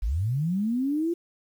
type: linear sweep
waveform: sine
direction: up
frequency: 43 to 349.2 Hz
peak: -23 dBFS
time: 0.02-1.14 s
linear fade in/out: 10 ms
effects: 9-bit